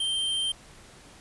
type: tone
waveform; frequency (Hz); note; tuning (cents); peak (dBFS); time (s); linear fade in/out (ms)
square; 3143; G7; +4; -26; 0-0.52; 5
effects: pink hiss -51 dBFS RMS until 1.2 s + resampled to 24000 Hz